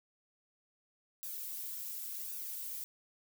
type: noise with flanger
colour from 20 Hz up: violet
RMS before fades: -42 dBFS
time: 1.23-2.84 s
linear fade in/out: 0 ms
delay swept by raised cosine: 0.94 to 4.24 ms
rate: 0.91 Hz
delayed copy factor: -0.95
effects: none